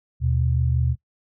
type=tone pair together; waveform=sine; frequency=77.99 / 123.7 Hz; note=D#2 / B2; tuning=+5 / +3 cents; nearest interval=minor sixth; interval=798 cents; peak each=-21 dBFS; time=0.2-0.96 s; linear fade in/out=50 ms; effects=noise-tail reverb RT60 0.1 s tail -19 dB re dry